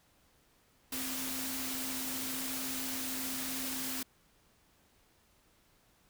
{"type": "tone in noise", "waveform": "sine", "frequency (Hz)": 261.4, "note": "C4", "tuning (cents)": -1, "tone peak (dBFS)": -42, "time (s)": [0.92, 4.03], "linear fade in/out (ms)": 5, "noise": "white", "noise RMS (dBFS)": -38, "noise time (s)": [0.92, 4.03], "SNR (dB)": -7, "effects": ["pink hiss -68 dBFS RMS until 6.09 s"]}